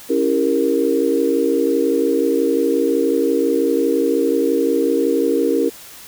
sine chord, C# diminished seventh, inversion none, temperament equal with one note detuned, 277.2 / 329.6 / 400.5 / 466.2 Hz, C#4 / E4 / G4 / Bb4, 0 / 0 / +37 / 0 cents, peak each -20 / -20 / -21 / -18 dBFS, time 0.09-5.7 s, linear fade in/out 20 ms, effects white hiss -39 dBFS RMS until 6.07 s

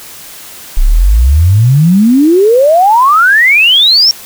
sine exponential sweep, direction up, 30.11 to 5610 Hz, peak -3 dBFS, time 0.77-4.11 s, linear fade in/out 0 ms, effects white hiss -30 dBFS RMS until 4.25 s

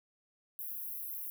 white high-pass noise, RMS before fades -41 dBFS, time 0.59-1.3 s, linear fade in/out 0 ms, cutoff 11000 Hz, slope 96 dB/octave, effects none

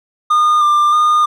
triangle tone with vibrato, 1205 Hz, D6, 44 cents sharp, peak -7 dBFS, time 0.3-1.26 s, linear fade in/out 10 ms, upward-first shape square, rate 1.6 Hz, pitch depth 20 cents each way, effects none

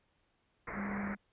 white low-pass noise, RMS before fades -42 dBFS, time 0.67-1.15 s, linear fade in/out 5 ms, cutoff 2200 Hz, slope 96 dB/octave
sine tone, 201.3 Hz, G3, 46 cents sharp, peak -36 dBFS, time 0.73-1.17 s, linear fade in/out 50 ms
effects pink hiss -75 dBFS RMS until 1.32 s + resampled to 8000 Hz

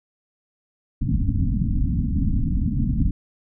pink low-pass noise, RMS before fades -21 dBFS, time 1.01-3.11 s, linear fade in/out 5 ms, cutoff 280 Hz, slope 96 dB/octave, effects none

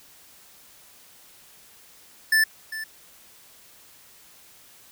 square tone with echo, 1760 Hz, A6, in tune, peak -17 dBFS, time 2.32-2.44 s, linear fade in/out 5 ms, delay 400 ms, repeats 1, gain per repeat -14 dB, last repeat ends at 2.84 s, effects white hiss -52 dBFS RMS until 4.91 s

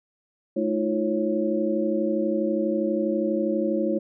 sine tone cluster, 216 / 316.4 / 348.7 / 547 Hz, A3 / D#4 / F4 / C#5, -32 / +29 / -3 / -23 cents, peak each -27 dBFS, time 0.56-3.99 s, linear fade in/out 10 ms, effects none

